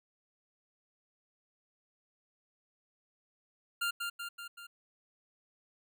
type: tone with echo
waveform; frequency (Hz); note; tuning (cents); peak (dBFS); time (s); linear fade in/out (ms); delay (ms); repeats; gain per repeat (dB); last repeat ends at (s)
25% pulse; 1396.9; F6; 0; -27; 3.81-3.91; 10; 190; 4; -4; 4.67
effects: none